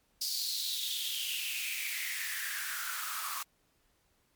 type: noise with high-pass filter sweep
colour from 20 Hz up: white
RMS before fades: -36 dBFS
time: 0.21-3.43 s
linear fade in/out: 5 ms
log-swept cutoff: 4800 to 1100 Hz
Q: 6.4
effects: pink hiss -72 dBFS RMS until 4.35 s + MP3 96 kbps